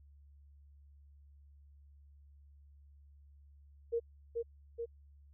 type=tone with echo; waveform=sine; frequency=466.2 Hz; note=A#4; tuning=in tune; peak=-30 dBFS; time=3.92-4 s; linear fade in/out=20 ms; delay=430 ms; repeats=2; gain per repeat=-3 dB; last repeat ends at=4.86 s; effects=added 71 Hz sine -57 dBFS peak until 5.33 s